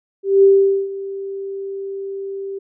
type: tone with ADSR envelope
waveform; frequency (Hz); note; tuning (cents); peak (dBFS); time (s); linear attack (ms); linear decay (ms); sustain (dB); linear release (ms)
sine; 392; G4; 0; -6; 0.23-2.59; 200; 450; -18; 11
effects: none